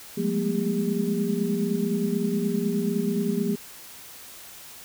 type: tone cluster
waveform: sine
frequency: 176.8 / 203.3 / 212.9 / 236.9 / 402.6 Hz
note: F3 / G#3 / G#3 / A#3 / G4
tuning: +22 / -37 / +43 / +28 / +46 cents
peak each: -29 dBFS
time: 0.17-3.56 s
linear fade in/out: 10 ms
effects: white hiss -44 dBFS RMS until 4.84 s